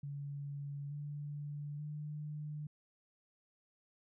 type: tone with pitch steps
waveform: sine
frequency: 142.3 / 146.05 / 149.89 Hz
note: C#3 / D3 / D3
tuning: +46 / -9 / +36 cents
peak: -40 dBFS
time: 0.03-2.67 s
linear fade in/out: 5 ms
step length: 880 ms
effects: none